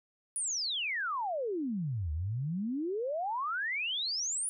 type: exponential two-way sweep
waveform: sine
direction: down then up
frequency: 10140 to 73 to 10140 Hz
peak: -31 dBFS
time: 0.36-4.49 s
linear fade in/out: 0 ms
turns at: 2.12 s
effects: none